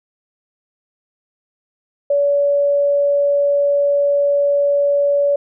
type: tone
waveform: sine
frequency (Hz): 570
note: C#5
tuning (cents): +48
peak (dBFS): -12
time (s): 2.1-5.36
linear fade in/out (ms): 5
effects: none